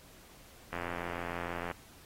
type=click train; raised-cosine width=0.5 ms; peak=-22 dBFS; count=86; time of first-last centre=0.73-1.713 s; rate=86.5 Hz; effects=pink hiss -57 dBFS RMS until 2.05 s + AAC 48 kbps